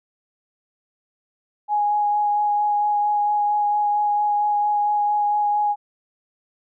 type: tone with vibrato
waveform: sine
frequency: 830.6 Hz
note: G#5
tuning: in tune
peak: -17 dBFS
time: 1.68-5.76 s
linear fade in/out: 50 ms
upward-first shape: sine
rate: 4.4 Hz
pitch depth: 11 cents each way
effects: none